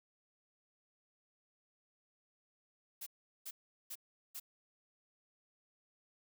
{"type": "noise bursts", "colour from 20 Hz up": "blue", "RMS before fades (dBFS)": -45, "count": 4, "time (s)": [3.01, 4.4], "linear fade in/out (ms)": 10, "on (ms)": 55, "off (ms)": 390, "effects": []}